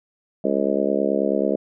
harmonic tone, 69.3 Hz, C#2, in tune, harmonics 3 / 4 / 5 / 6 / 7 / 8 / 9, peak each -26 / -26 / -26 / -26 / -26 / -26 / -26 dBFS, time 0.44-1.56 s, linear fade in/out 5 ms, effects none

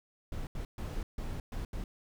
brown noise bursts at uneven times, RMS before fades -37 dBFS, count 6, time 0.32-0.47 / 0.55-0.65 / 0.78-1.03 / 1.18-1.4 / 1.52-1.65 / 1.73-1.84 s, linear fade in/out 2 ms, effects none

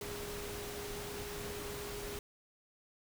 sine tone in noise, 410 Hz, G#4, 22 cents flat, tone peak -44 dBFS, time 0.01-2.19 s, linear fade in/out 2 ms, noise pink, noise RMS -44 dBFS, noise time 0.01-2.19 s, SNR -3 dB, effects none

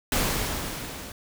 pink noise with level ramp, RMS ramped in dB -23 to -40 dBFS, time 0.12-1.12 s, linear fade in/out 2 ms, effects none

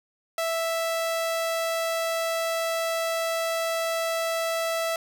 sawtooth tone, 659.3 Hz, E5, in tune, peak -21 dBFS, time 0.38-4.96 s, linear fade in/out 2 ms, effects none

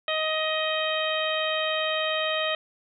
harmonic tone, 627 Hz, D#5, 13 cents sharp, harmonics 1 / 2 / 3 / 4 / 5 / 6, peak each -28 / -32 / -32 / -33 / -31 / -34 dBFS, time 0.08-2.55 s, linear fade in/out 2 ms, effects none

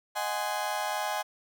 35% pulse chord, Ab dominant seventh, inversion second, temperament just, 623 / 747.5 / 830.6 / 1038.3 Hz, Eb5 / Gb5 / Ab5 / C6, +2 / +17 / 0 / -14 cents, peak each -35 / -34 / -31 / -35 dBFS, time 0.15-1.23 s, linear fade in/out 20 ms, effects none

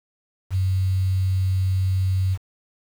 sine tone with quantisation, 94.1 Hz, F#2, 30 cents sharp, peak -18 dBFS, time 0.5-2.38 s, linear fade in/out 50 ms, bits 7, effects none

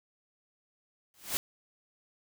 white noise with exponential growth, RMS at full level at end -27 dBFS, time 1.14-1.37 s, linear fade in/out 0 ms, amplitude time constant 48 ms, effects none

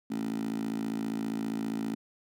10% pulse tone with high-pass filter, 55 Hz, A1, in tune, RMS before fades -33 dBFS, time 0.1-1.95 s, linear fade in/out 10 ms, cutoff 240 Hz, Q 6, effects none

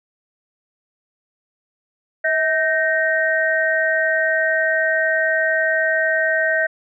sine tone cluster, 642 / 1551 / 1862 Hz, E5 / G6 / A#6, -46 / -19 / -2 cents, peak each -20 dBFS, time 2.24-6.67 s, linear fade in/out 10 ms, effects none

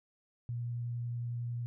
sine tone with vibrato, 119.5 Hz, A#2, 43 cents sharp, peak -34 dBFS, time 0.49-1.66 s, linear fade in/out 0 ms, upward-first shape triangle, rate 11 Hz, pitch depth 9 cents each way, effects none

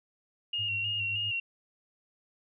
sine tone with vibrato, 2794 Hz, F7, in tune, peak -29 dBFS, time 0.53-1.4 s, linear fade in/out 5 ms, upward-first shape square, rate 3.2 Hz, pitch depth 32 cents each way
sine tone with tremolo, 103.83 Hz, G#2, in tune, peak -38 dBFS, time 0.58-1.32 s, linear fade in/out 20 ms, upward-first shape triangle, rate 7.5 Hz, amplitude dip 60%
effects none

